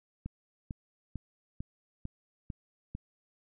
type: click train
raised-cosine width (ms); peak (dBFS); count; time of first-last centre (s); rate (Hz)
5; -25; 7; 0.26-2.951; 2.23
effects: none